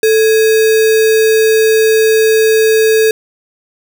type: tone with sample-and-hold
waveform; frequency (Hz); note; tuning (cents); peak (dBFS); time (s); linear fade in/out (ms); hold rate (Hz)
sine; 440; A4; 0; -6; 0.03-3.11; 2; 2100
effects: none